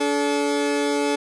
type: tone pair together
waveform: 30% pulse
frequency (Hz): 287.7 / 431.1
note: D4 / A4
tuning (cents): -36 / -35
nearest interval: perfect fifth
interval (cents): 701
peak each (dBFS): -20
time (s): 0-1.16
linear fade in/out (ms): 10
effects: resampled to 24000 Hz